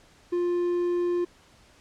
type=tone; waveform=triangle; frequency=351.1 Hz; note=F4; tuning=9 cents sharp; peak=-21 dBFS; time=0.32-1.25 s; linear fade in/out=10 ms; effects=pink hiss -57 dBFS RMS until 1.8 s + low-pass 8000 Hz 12 dB/octave